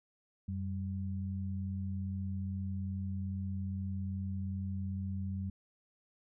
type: tone pair together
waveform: sine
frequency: 91.56 / 194 Hz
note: F#2 / G3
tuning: -18 / -18 cents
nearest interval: octave + minor second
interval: 1300 cents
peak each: -36 / -39 dBFS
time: 0.48-5.5 s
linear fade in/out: 5 ms
effects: none